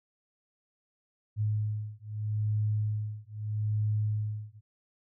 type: beating tone pair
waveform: sine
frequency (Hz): 106 / 106.79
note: G#2 / G#2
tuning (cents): +36 / +49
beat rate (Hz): 0.79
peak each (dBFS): -31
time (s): 1.36-4.61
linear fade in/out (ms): 50
effects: none